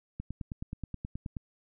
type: click train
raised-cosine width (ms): 5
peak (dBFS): -24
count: 12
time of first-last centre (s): 0.2-1.368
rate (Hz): 9.42
effects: none